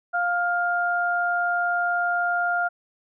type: tone pair together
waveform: sine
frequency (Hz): 703 / 1406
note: F5 / F6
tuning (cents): +11 / +11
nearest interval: octave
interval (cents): 1200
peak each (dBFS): -24 / -23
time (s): 0.13-2.69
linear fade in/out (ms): 20
effects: none